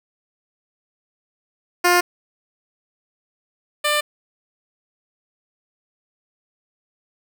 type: tone pair in turn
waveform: 10% pulse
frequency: 353.8 / 595 Hz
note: F4 / D5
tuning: +23 / +22 cents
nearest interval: major sixth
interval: 899 cents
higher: second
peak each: -5 / -9 dBFS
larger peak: first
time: 1.84-2.01 / 3.84-4.01 s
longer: neither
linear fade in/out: 10 ms
effects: none